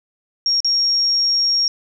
sine tone with dropouts, 5570 Hz, F8, 5 cents flat, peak -14 dBFS, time 0.46-1.68 s, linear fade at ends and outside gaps 1 ms, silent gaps 0.604-0.646 s, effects none

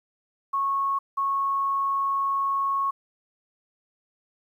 sine tone pair in turn, 1100 / 1100 Hz, C#6 / C#6, -14 / -14 cents, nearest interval unison, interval 0 cents, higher neither, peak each -22 / -22 dBFS, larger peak neither, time 0.53-0.99 / 1.17-2.91 s, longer second, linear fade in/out 10 ms, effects 10-bit

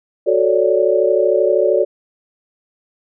sine chord, D major seventh, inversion first, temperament equal, 370 / 440 / 554.4 / 587.3 Hz, F#4 / A4 / C#5 / D5, 0 / 0 / 0 / 0 cents, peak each -17 dBFS, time 0.26-1.85 s, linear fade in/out 20 ms, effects none

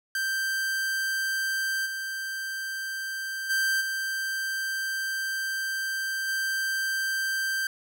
45% pulse tone with level steps, 1568 Hz, G6, in tune, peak -26 / -31 / -23 / -28 / -26 dBFS, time 0.15-7.67 s, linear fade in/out 2 ms, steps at 1.85 / 3.49 / 3.8 / 6.27 s, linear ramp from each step 20 ms, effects none

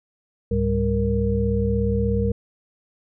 sine tone cluster, 69.4 / 106.1 / 199.1 / 466.6 Hz, C#2 / G#2 / G3 / A#4, +3 / +38 / +27 / +2 cents, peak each -24 dBFS, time 0.51-2.32 s, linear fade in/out 5 ms, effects none

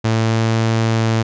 sawtooth tone, 112.6 Hz, A2, 40 cents sharp, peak -10 dBFS, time 0.04-1.23 s, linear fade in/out 10 ms, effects resampled to 16000 Hz

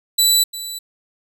20% pulse tone with echo, 3965 Hz, B7, 6 cents sharp, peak -6 dBFS, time 0.18-0.44 s, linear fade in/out 10 ms, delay 350 ms, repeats 1, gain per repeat -15 dB, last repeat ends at 0.79 s, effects none

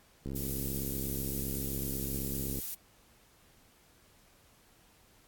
click train, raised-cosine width 3 ms, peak -26 dBFS, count 159, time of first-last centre 0.26-2.587 s, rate 67.9 Hz
violet noise, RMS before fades -37 dBFS, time 0.35-2.75 s, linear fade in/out 10 ms
effects pink hiss -63 dBFS RMS until 5.27 s + AAC 64 kbps

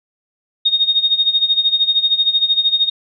sine tone with tremolo, 3710 Hz, A#7, 9 cents flat, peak -9 dBFS, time 0.65-2.9 s, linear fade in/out 10 ms, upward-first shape sine, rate 13 Hz, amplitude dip 80%, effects none

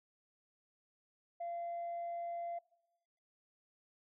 sine tone, 687 Hz, F5, 29 cents flat, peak -37 dBFS, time 1.4-2.59 s, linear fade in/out 10 ms, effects noise-tail reverb RT60 1.0 s tail -22 dB re dry + tanh soft clip ceiling -36 dBFS

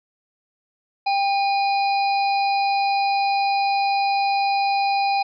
harmonic tone with a mistuned harmonic, 818 Hz, G#5, 26 cents flat, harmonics 1 / 3 / 5 / 6, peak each -18 / -28 / -32 / -34 dBFS, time 1.06-5.23 s, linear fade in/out 10 ms, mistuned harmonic 1, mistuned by -51 cents, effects none

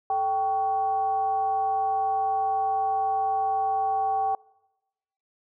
sine tone with frequency modulation, 778 Hz, G5, 13 cents flat, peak -22 dBFS, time 0.1-4.35 s, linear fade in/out 2 ms, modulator 342 Hz, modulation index 0.4, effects noise-tail reverb RT60 1.0 s tail -24 dB re dry

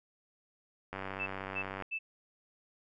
click train, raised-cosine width 0.5 ms, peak -24 dBFS, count 87, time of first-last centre 0.93-1.823 s, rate 96.3 Hz
sine tone bursts, 2637 Hz, E7, in tune, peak -33 dBFS, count 3, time 1.19-1.99 s, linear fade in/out 20 ms, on 80 ms, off 280 ms
effects none

